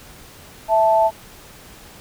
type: tone pair together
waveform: sine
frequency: 658 / 878.3 Hz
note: E5 / A5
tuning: -3 / -3 cents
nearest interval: perfect fourth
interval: 500 cents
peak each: -15 dBFS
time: 0.68-1.11 s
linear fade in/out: 50 ms
effects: pink hiss -43 dBFS RMS until 2 s